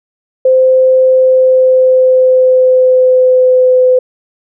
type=tone with pitch glide; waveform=sine; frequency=518 to 507.9 Hz; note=C5 to B4; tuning=-17 to +48 cents; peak=-4 dBFS; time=0.45-3.99 s; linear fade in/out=5 ms; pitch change=-35 cents; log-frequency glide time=1.02-3.86 s; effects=none